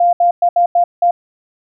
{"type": "tone bursts at uneven times", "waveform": "sine", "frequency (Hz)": 698, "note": "F5", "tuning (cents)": -1, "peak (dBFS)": -8, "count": 6, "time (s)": [[0, 0.13], [0.2, 0.31], [0.42, 0.49], [0.56, 0.66], [0.75, 0.84], [1.02, 1.11]], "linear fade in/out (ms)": 5, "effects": []}